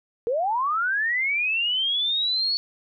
sine linear sweep, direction up, 444.9 to 4441 Hz, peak -21 dBFS, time 0.27-2.57 s, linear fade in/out 0 ms, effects none

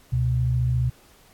sine tone pair together, 69.3 / 123.47 Hz, C#2 / B2, 0 / 0 cents, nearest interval minor seventh, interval 1000 cents, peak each -26 / -20 dBFS, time 0.12-0.9 s, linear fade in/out 10 ms, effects pink hiss -55 dBFS RMS until 1.33 s + AAC 64 kbps

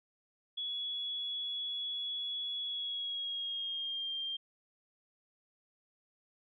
sine tone with pitch glide, 3376 to 3187 Hz, G#7 to G7, +28 to +28 cents, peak -35 dBFS, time 0.57-4.37 s, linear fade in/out 10 ms, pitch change -100 cents, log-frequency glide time 2.61-4.13 s, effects none

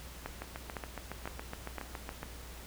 two click trains, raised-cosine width 0.5 ms, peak -22 / -24 dBFS, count 4 / 14, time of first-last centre 0.26-1.783 / 0.42-2.231 s, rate 1.97 / 7.18 Hz, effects added 60 Hz sine -48 dBFS peak until 2.66 s + pink hiss -50 dBFS RMS until 2.66 s

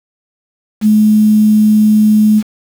sine tone with quantisation, 213.6 Hz, G#3, 49 cents sharp, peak -5 dBFS, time 0.81-2.43 s, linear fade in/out 50 ms, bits 5, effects none

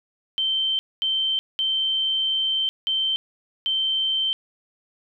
sine tone bursts at uneven times, 3112 Hz, G7, 13 cents flat, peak -20 dBFS, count 5, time 0.38-0.79 / 1.02-1.39 / 1.59-2.69 / 2.87-3.16 / 3.66-4.33 s, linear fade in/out 0 ms, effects none

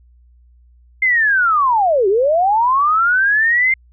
sine linear two-way sweep, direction down then up, 2112 to 369.4 to 2112 Hz, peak -11 dBFS, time 1.02-3.74 s, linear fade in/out 5 ms, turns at 2.08 s, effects added 60 Hz sine -46 dBFS peak until 3.92 s

